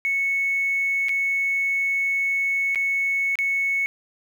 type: tone with dropouts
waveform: sine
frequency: 2208 Hz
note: C#7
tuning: 7 cents flat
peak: -19 dBFS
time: 0.05-3.86 s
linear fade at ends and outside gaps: 0 ms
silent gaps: 1.085-1.092 / 2.748-2.757 / 3.355-3.388 s
effects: tanh soft clip ceiling -15 dBFS + 8-bit